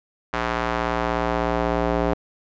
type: tone with band-pass filter sweep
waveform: square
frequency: 58.27 Hz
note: A#1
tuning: in tune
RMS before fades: -23 dBFS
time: 0.33-2.14 s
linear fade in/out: 5 ms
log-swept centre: 1300 to 570 Hz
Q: 1
effects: resampled to 16000 Hz